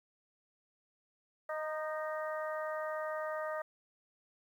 harmonic tone with a mistuned harmonic, 310.8 Hz, D#4, 2 cents flat, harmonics 2 / 3 / 4 / 5 / 6, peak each -37 / -46 / -42 / -48 / -46 dBFS, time 1.49-3.62 s, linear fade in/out 5 ms, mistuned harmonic 4, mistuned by -20 cents, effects 11-bit

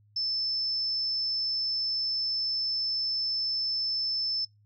sine tone, 5274 Hz, E8, in tune, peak -27 dBFS, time 0.16-4.45 s, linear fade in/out 5 ms, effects noise-tail reverb RT60 0.2 s tail -24 dB re dry + added 104 Hz sine -59 dBFS peak until 4.65 s

